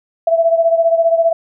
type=beating tone pair; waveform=sine; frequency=661 / 676 Hz; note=E5 / E5; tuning=+5 / +43 cents; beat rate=15 Hz; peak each=-11 / -16 dBFS; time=0.27-1.33 s; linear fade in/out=5 ms; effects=none